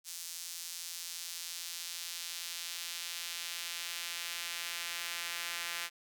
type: tone with high-pass filter sweep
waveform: sawtooth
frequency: 171.3 Hz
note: F3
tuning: 33 cents flat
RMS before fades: -41 dBFS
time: 0.04-5.9 s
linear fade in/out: 50 ms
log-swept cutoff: 5800 to 2000 Hz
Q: 1
effects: none